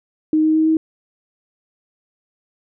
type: tone with pitch steps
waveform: sine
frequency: 311.1 / 313.4 / 315.8 / 318.2 Hz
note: D#4 / D#4 / D#4 / D#4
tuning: 0 / +13 / +26 / +39 cents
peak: -12 dBFS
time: 0.33-0.77 s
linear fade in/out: 2 ms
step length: 110 ms
effects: none